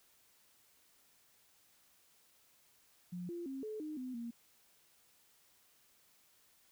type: tone with pitch steps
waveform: sine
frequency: 178 / 345 / 268.5 / 431 / 306.4 / 254.8 / 234.3 Hz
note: F3 / F4 / C4 / A4 / D#4 / C4 / A#3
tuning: +33 / -21 / +45 / -36 / -27 / -46 / +9 cents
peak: -40 dBFS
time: 3.12-4.31 s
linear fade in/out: 10 ms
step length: 170 ms
effects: white hiss -69 dBFS RMS until 6.71 s